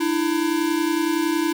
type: tone pair together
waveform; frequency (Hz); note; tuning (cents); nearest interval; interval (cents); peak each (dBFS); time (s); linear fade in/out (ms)
square; 302.3 / 333.1; D#4 / E4; -50 / +18; major second; 168; -24 / -22; 0-1.53; 10
effects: none